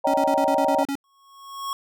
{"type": "chord", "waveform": "sine", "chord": "Eb dominant seventh", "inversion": "third", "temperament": "just", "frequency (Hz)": [560, 622.3, 777.8, 933.4], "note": ["Db5", "Eb5", "G5", "Bb5"], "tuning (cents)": [18, 0, -14, 2], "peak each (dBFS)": -24, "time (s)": [0.04, 0.84], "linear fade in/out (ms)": 10}
{"type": "tone bursts", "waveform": "square", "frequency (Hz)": 277.9, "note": "C#4", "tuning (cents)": 4, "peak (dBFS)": -25, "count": 9, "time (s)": [0.07, 0.954], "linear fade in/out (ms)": 2, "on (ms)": 68, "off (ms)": 34}
{"type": "tone with exponential growth", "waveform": "square", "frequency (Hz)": 1100, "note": "C#6", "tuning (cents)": -14, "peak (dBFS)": -25, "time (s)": [1.04, 1.73], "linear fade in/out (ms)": 1, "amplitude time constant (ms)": 150}
{"effects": []}